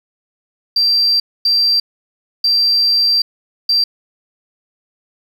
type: tone bursts at uneven times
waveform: sine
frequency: 4706 Hz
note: D8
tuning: 3 cents sharp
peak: -9 dBFS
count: 4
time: 0.76-1.2 / 1.45-1.8 / 2.44-3.22 / 3.69-3.84 s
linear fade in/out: 5 ms
effects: tanh soft clip ceiling -7 dBFS + 7-bit